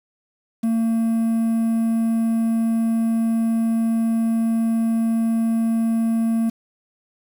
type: tone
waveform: triangle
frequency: 226.8 Hz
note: A#3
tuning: 47 cents flat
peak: -15 dBFS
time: 0.63-6.5 s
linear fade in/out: 10 ms
effects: 7-bit